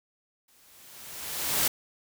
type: noise with exponential growth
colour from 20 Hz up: white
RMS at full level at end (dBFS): -23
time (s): 0.48-1.68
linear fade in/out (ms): 5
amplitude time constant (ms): 260
effects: none